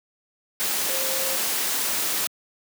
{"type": "tone in noise", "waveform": "sine", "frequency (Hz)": 531, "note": "C5", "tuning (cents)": 25, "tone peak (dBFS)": -32, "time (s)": [0.89, 1.36], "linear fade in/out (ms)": 0, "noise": "white", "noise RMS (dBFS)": -25, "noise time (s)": [0.6, 2.27], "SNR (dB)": -10, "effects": ["high-pass 200 Hz 12 dB/octave"]}